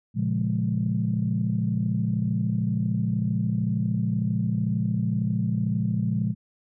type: chord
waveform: sine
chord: Bb minor seventh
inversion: none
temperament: equal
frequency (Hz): 116.54 / 138.59 / 174.61 / 207.7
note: Bb2 / Db3 / F3 / Ab3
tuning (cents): 0 / 0 / 0 / 0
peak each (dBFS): -26 / -31 / -27 / -27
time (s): 0.14-6.35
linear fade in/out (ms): 50
effects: tanh soft clip ceiling -12 dBFS